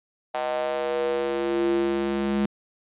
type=tone with high-pass filter sweep; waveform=square; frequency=69.1 Hz; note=C#2; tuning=5 cents flat; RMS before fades=-25 dBFS; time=0.34-2.46 s; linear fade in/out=5 ms; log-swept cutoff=700 to 230 Hz; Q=5.1; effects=resampled to 8000 Hz